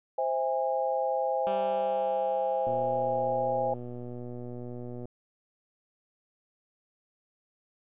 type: chord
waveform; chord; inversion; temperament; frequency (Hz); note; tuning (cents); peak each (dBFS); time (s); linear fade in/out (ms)
sine; C augmented; none; just; 523.3 / 654.1 / 817.6; C5 / E5 / G#5; 0 / -14 / -27; -29 / -32 / -30; 0.18-3.74; 5
type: tone with exponential decay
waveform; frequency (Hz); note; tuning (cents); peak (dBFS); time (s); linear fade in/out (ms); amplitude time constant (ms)
10% pulse; 196; G3; 0; -26; 1.47-4.19; 0; 590
type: click train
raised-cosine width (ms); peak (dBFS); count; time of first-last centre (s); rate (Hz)
2; -28; 292; 2.67-5.055; 122
effects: resampled to 8000 Hz